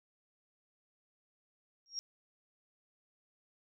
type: tone with exponential growth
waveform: sine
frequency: 5588 Hz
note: F8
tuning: in tune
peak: -32 dBFS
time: 1.86-1.99 s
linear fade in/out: 0 ms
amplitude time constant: 28 ms
effects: none